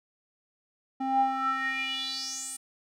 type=tone with band-pass filter sweep; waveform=square; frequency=265.4 Hz; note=C4; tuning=25 cents sharp; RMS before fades=-30 dBFS; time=1-2.57 s; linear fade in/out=10 ms; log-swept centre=560 to 9400 Hz; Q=6.3; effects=none